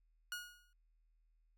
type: tone with exponential decay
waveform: sawtooth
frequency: 1445 Hz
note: F#6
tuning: 41 cents flat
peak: -35 dBFS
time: 0.32-0.73 s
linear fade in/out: 1 ms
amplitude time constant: 89 ms
effects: added 40 Hz sine -70 dBFS peak until 1.57 s